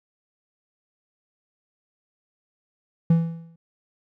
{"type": "tone with exponential decay", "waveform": "triangle", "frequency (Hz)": 165.8, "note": "E3", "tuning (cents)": 10, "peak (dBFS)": -10, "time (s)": [3.1, 3.56], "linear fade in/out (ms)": 5, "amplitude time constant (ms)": 100, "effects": []}